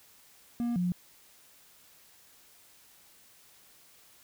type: tone pair in turn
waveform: triangle / sine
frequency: 237.8 / 178.15 Hz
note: A#3 / F3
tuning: +35 / +35 cents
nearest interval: perfect fourth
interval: 500 cents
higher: first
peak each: -26 dBFS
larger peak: neither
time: 0.6-0.76 / 0.76-0.92 s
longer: neither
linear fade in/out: 0 ms
effects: white hiss -59 dBFS RMS until 4.23 s